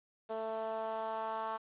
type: tone with band-pass filter sweep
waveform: 10% pulse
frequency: 221.5 Hz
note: A3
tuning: 12 cents sharp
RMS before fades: -38 dBFS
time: 0.29-1.58 s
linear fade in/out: 20 ms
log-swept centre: 560 to 1000 Hz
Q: 2.2
effects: resampled to 8000 Hz + 10-bit